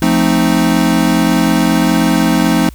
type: chord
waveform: square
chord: F dominant seventh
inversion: none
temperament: equal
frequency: 174.61 / 220 / 261.6 / 311.1 Hz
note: F3 / A3 / C4 / Eb4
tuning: 0 / 0 / 0 / 0 cents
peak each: -16 dBFS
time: 0.02-2.69 s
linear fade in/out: 2 ms
effects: added 60 Hz sine -31 dBFS peak until 2.74 s + white hiss -46 dBFS RMS until 2.74 s